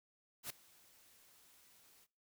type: noise with ADSR envelope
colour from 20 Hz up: white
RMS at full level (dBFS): -42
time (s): 0.43-2.07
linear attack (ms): 70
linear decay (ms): 5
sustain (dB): -24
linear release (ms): 40
effects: noise-tail reverb RT60 0.4 s tail -22 dB re dry